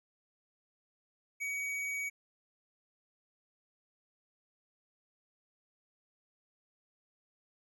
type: tone with tanh clipping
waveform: triangle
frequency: 2258 Hz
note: C#7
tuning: 31 cents sharp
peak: -36 dBFS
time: 1.4-2.1 s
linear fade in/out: 20 ms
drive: 16 dB
effects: none